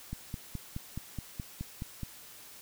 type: click train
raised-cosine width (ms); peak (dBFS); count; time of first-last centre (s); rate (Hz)
5; -24; 10; 0.13-2.033; 4.73
effects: white hiss -51 dBFS RMS until 2.61 s